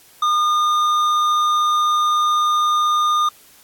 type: tone with hard clipping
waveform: sine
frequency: 1216 Hz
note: D#6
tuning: 40 cents flat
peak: -16 dBFS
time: 0.22-3.29 s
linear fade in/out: 5 ms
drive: 8 dB
effects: white hiss -49 dBFS RMS until 3.63 s + AAC 64 kbps